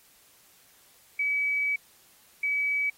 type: tone pair in turn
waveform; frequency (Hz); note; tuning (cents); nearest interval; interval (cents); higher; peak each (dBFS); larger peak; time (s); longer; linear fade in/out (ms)
sine; 2283 / 2283; D7 / D7; -50 / -50; unison; 0; neither; -24; neither; 1.19-1.76 / 2.43-2.9; first; 5
effects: white hiss -59 dBFS RMS until 2.97 s + AAC 48 kbps